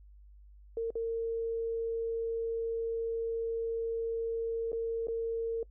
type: tone with dropouts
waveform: sine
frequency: 457.1 Hz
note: A#4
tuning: 34 cents flat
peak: -30 dBFS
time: 0.77-5.63 s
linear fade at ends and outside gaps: 2 ms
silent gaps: 0.905-0.954 / 4.719-4.729 / 5.071-5.083 s
effects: noise-tail reverb RT60 0.1 s tail -23 dB re dry + added 50 Hz sine -52 dBFS peak until 5.7 s